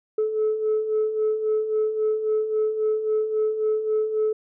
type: beating tone pair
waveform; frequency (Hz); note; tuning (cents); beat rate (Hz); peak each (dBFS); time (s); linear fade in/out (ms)
sine; 429.5 / 433.2; A4 / A4; -42 / -27; 3.7; -27 / -20; 0.18-4.33; 5
effects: tanh soft clip ceiling -16 dBFS